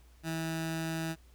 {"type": "tone with notch filter", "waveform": "15% pulse", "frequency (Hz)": 162.5, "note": "E3", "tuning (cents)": -24, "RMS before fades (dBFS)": -35, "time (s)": [0.23, 1.16], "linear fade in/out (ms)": 50, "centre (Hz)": 500, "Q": 1.9, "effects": ["added 60 Hz sine -56 dBFS peak until 1.34 s", "pink hiss -66 dBFS RMS until 1.34 s"]}